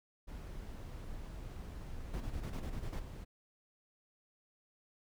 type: noise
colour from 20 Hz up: brown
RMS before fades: -45 dBFS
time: 0.27-3.25 s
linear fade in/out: 20 ms
type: noise bursts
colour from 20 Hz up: brown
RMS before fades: -40 dBFS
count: 9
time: 2.13-2.998 s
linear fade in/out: 10 ms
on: 76 ms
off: 23 ms
effects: none